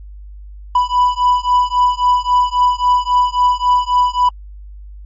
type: beating tone pair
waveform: triangle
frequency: 987.8 / 991.5 Hz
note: B5 / B5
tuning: 0 / +7 cents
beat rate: 3.7 Hz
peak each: -12 dBFS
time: 0.75-4.29 s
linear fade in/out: 5 ms
effects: added 50 Hz sine -31 dBFS peak until 5.05 s + MP3 32 kbps

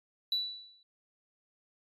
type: tone with exponential decay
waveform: sine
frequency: 3951 Hz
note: B7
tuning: in tune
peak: -24 dBFS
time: 0.32-0.83 s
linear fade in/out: 2 ms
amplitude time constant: 110 ms
effects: tanh soft clip ceiling -24 dBFS + MP3 64 kbps

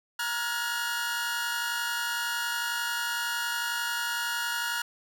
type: tone cluster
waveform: sawtooth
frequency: 940 / 1385 / 1436 / 1681 Hz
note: A#5 / F6 / F6 / G#6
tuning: +14 / -15 / +48 / +20 cents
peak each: -32 / -36 / -27 / -33 dBFS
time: 0.19-4.82 s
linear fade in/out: 5 ms
effects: 10-bit

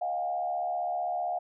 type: tone with frequency modulation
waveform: sine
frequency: 712 Hz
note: F5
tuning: 33 cents sharp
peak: -28 dBFS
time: 0.01-1.39 s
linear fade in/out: 10 ms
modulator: 75.5 Hz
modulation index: 0.79
effects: none

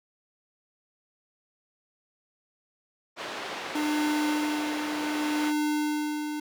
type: band-pass noise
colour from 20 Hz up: pink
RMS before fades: -36 dBFS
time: 3.16-5.53 s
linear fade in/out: 50 ms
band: 430 to 3700 Hz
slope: 12 dB/octave
type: tone with tremolo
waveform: square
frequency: 300 Hz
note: D4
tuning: 37 cents sharp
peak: -25 dBFS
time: 3.75-6.4 s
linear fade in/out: 5 ms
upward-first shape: sine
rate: 0.67 Hz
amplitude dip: 50%
effects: none

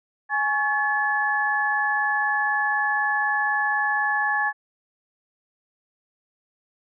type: tone cluster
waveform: sine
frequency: 834 / 1110 / 1718 Hz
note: G#5 / C#6 / A6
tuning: +7 / +2 / -42 cents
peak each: -25 / -30 / -22 dBFS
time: 0.29-4.53 s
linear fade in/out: 50 ms
effects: none

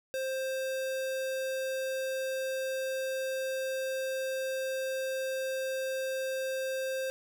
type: tone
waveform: square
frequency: 527 Hz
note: C5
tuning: 12 cents sharp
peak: -32 dBFS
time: 0.14-7.1 s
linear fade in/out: 0 ms
effects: none

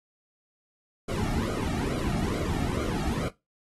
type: noise with flanger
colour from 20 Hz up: brown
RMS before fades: -29 dBFS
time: 1.08-3.29 s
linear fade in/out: 10 ms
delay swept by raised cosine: 1.1 to 2.02 ms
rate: 2.3 Hz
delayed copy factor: -0.95
effects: noise-tail reverb RT60 0.2 s tail -17 dB re dry + AAC 32 kbps

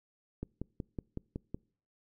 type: click train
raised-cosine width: 3 ms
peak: -24 dBFS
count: 7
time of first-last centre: 0.43-1.545 s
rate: 5.38 Hz
effects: noise-tail reverb RT60 0.5 s tail -26 dB re dry

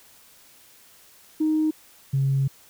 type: tone pair in turn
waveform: sine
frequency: 311.1 / 136.28 Hz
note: D#4 / C#3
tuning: 0 / -29 cents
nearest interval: octave + major second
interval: 1429 cents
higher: first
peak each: -18 dBFS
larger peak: neither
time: 1.4-1.71 / 2.13-2.48 s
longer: second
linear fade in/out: 10 ms
effects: tanh soft clip ceiling -14 dBFS + white hiss -53 dBFS RMS until 2.69 s

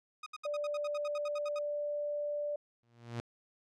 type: tone bursts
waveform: sawtooth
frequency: 1244.5 Hz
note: D#6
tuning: in tune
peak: -37 dBFS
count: 14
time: 0.23-1.589 s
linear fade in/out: 5 ms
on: 33 ms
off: 69 ms
type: tone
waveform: sine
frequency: 587.3 Hz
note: D5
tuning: in tune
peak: -33 dBFS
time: 0.45-2.56 s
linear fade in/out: 5 ms
type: tone with exponential growth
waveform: sawtooth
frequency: 117.9 Hz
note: A#2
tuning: 20 cents sharp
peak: -30 dBFS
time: 2.83-3.2 s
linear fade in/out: 0 ms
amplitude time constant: 79 ms
effects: low-pass 6000 Hz 12 dB/octave

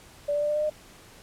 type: tone with pitch steps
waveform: sine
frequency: 581 / 586.4 / 591.8 / 597.3 / 602.9 / 608.5 Hz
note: D5 / D5 / D5 / D5 / D5 / D#5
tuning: -19 / -3 / +13 / +29 / +45 / -39 cents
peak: -23 dBFS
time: 0.28-0.7 s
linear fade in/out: 10 ms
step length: 70 ms
effects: pink hiss -51 dBFS RMS until 1.22 s + low-pass 12000 Hz 12 dB/octave

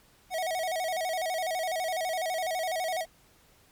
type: tone with vibrato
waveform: square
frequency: 690 Hz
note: F5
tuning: 21 cents flat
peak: -29 dBFS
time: 0.3-3.06 s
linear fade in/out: 50 ms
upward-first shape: square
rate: 12 Hz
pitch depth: 120 cents each way
effects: pink hiss -61 dBFS RMS until 3.71 s + MP3 96 kbps

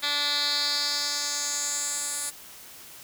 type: tone with band-pass filter sweep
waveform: 10% pulse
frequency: 290 Hz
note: D4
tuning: 22 cents flat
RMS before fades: -28 dBFS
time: 0.02-2.31 s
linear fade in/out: 20 ms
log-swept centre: 3400 to 9400 Hz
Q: 3.3
effects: white hiss -46 dBFS RMS until 3.03 s

